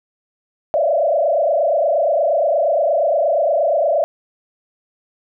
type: tone with frequency modulation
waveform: sine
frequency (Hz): 622.3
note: D#5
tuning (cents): 0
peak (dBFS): -13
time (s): 0.74-4.04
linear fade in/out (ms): 0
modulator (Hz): 28.5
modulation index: 2.3
effects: none